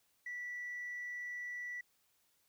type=tone; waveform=sine; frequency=1958 Hz; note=B6; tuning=15 cents flat; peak=-39 dBFS; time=0.26-1.81 s; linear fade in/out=5 ms; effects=tanh soft clip ceiling -37 dBFS + white hiss -75 dBFS RMS until 2.48 s